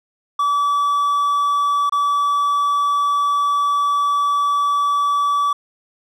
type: tone with dropouts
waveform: triangle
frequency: 1150 Hz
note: D6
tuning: 37 cents flat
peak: -13 dBFS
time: 0.39-5.53 s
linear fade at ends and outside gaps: 5 ms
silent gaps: 1.896-1.922 s
effects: none